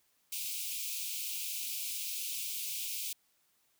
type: high-pass noise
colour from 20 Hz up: white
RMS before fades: -38 dBFS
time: 0.32-3.13 s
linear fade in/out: 5 ms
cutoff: 2300 Hz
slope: 96 dB/octave
effects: white hiss -73 dBFS RMS until 3.79 s

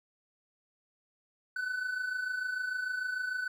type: tone pair together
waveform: triangle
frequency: 1480 / 1506.7 Hz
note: F#6 / F#6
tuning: 0 / +31 cents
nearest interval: unison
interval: 31 cents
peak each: -38 / -31 dBFS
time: 1.56-3.48 s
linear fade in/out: 5 ms
effects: none

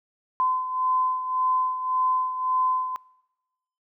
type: beating tone pair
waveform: sine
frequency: 1023 / 1024.8 Hz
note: C6 / C6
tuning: -39 / -36 cents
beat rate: 1.8 Hz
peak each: -22 / -29 dBFS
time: 0.4-2.96 s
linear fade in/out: 0 ms
effects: noise-tail reverb RT60 1.0 s tail -25 dB re dry

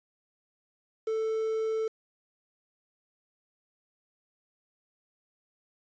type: tone with quantisation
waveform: triangle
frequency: 441.9 Hz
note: A4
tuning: 7 cents sharp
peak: -25 dBFS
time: 1.07-1.88 s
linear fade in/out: 5 ms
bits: 8
effects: resampled to 16000 Hz

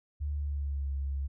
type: tone with pitch glide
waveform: sine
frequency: 73 to 69.02 Hz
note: D2 to C#2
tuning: -10 to -7 cents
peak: -30 dBFS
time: 0.2-1.28 s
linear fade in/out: 20 ms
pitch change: -97 cents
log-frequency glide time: 0.33-0.9 s
effects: none

